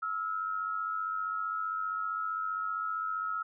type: tone pair together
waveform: sine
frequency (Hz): 1301.6 / 1396.9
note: E6 / F6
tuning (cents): -22 / 0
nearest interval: minor second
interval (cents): 122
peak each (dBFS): -32 / -38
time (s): 0.02-3.43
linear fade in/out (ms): 10
effects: none